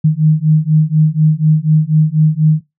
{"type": "beating tone pair", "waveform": "sine", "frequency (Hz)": [153.2, 157.3], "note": ["D#3", "D#3"], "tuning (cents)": [-27, 19], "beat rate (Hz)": 4.1, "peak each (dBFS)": -11, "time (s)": [0.04, 2.61], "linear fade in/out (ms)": 10, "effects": ["noise-tail reverb RT60 0.2 s tail -20 dB re dry"]}